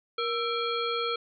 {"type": "harmonic tone with a mistuned harmonic", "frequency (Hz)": 469.7, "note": "A#4", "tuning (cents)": 13, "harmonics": [1, 3, 5, 7, 9], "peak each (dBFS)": [-31, -31, -37, -35, -38], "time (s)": [0.18, 1.16], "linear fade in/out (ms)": 5, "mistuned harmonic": 3, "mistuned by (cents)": -100, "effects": []}